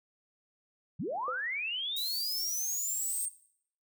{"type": "linear sweep", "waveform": "sine", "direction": "up", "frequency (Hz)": [111.8, 8710], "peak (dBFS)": -32, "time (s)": [0.99, 3.29], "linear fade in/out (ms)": 10}
{"type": "tone with exponential decay", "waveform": "sine", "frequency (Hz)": 508, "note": "B4", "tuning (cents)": 49, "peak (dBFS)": -32, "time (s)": [1.28, 1.45], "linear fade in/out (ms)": 1, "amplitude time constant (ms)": 36}
{"type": "high-pass noise", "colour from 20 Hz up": "white", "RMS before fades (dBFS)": -39, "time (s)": [1.96, 3.26], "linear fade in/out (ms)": 10, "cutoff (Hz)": 9500, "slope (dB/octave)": 12}
{"effects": ["noise-tail reverb RT60 0.6 s tail -17 dB re dry"]}